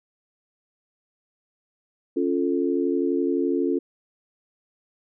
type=chord; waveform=sine; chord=Db augmented; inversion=none; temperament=equal; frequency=277.2 / 349.2 / 440 Hz; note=Db4 / F4 / A4; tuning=0 / 0 / 0 cents; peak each=-24 / -24 / -27 dBFS; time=2.16-3.79 s; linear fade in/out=10 ms; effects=none